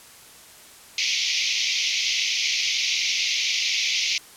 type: band-pass noise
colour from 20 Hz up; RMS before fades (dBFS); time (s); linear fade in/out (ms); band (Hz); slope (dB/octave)
pink; -24; 0.98-4.18; 2; 2100 to 6400; 96
effects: white hiss -47 dBFS RMS until 4.36 s + low-pass 12000 Hz 12 dB/octave